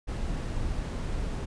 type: noise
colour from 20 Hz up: brown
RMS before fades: -31 dBFS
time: 0.07-1.46 s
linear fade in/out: 20 ms
effects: resampled to 22050 Hz